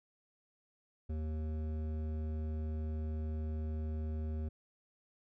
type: tone with hard clipping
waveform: triangle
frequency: 77.78 Hz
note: D#2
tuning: in tune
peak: -37 dBFS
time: 1.09-4.49 s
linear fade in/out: 10 ms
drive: 16 dB
effects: none